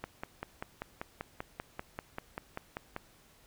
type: click train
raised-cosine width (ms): 0.5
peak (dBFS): -22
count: 16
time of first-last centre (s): 0.04-2.964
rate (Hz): 5.13
effects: pink hiss -62 dBFS RMS until 3.46 s